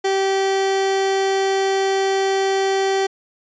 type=tone; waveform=30% pulse; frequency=387.6 Hz; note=G4; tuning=20 cents flat; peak=-14 dBFS; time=0.04-3.07 s; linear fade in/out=10 ms; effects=resampled to 16000 Hz